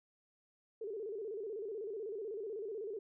sine tone with vibrato, 420.8 Hz, G#4, 23 cents sharp, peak -39 dBFS, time 0.81-2.99 s, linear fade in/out 5 ms, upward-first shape square, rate 16 Hz, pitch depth 110 cents each way, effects none

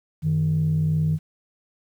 sine tone pair together, 93.1 / 155.94 Hz, F#2 / D#3, +11 / +4 cents, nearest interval major sixth, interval 893 cents, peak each -26 / -18 dBFS, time 0.22-1.19 s, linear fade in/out 50 ms, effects tanh soft clip ceiling -14 dBFS + 9-bit

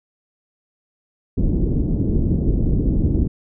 pink low-pass noise, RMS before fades -18 dBFS, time 1.37-3.28 s, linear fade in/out 10 ms, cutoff 340 Hz, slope 24 dB/octave, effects none

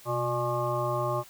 harmonic tone with a mistuned harmonic, 120 Hz, B2, 49 cents flat, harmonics 1 / 3 / 5 / 7 / 9 / 10, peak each -32 / -34 / -31 / -36 / -32 / -37 dBFS, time 0.05-1.24 s, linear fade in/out 50 ms, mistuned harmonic 1, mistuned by +92 cents, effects white hiss -52 dBFS RMS until 1.29 s

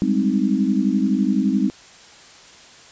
sine chord, Ab major seventh, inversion third, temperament equal with one note detuned, 196 / 207.7 / 260.6 / 311.1 Hz, G3 / Ab3 / C4 / Eb4, 0 / 0 / -7 / 0 cents, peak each -21 / -21 / -21 / -24 dBFS, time 0.02-1.7 s, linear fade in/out 0 ms, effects white hiss -45 dBFS RMS until 2.91 s + resampled to 16000 Hz

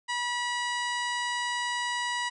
harmonic tone, 970 Hz, B5, 31 cents flat, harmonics 1 / 2 / 3 / 4 / 5 / 6 / 7 / 8 / 9, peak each -32 / -32 / -37 / -40 / -42 / -48 / -48 / -45 / -46 dBFS, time 0.08-2.3 s, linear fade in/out 20 ms, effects none

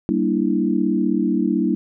sine chord, E half-diminished seventh, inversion first, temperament equal with one note detuned, 194.31 / 233.1 / 293.7 / 329.6 Hz, G3 / Bb3 / D4 / E4, -15 / 0 / 0 / 0 cents, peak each -22 dBFS, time 0.09-1.75 s, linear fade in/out 0 ms, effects none

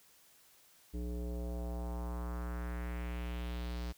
square tone with low-pass filter sweep, 60 Hz, B1, 49 cents flat, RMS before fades -39 dBFS, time 0.93-3.93 s, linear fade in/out 20 ms, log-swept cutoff 360 to 5100 Hz, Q 2.1, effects white hiss -64 dBFS RMS until 3.97 s

